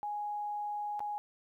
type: tone with dropouts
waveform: sine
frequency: 830.6 Hz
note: G#5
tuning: in tune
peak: -34 dBFS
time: 0.03-1.18 s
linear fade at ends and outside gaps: 0 ms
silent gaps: 0.994-1.004 s
effects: 12-bit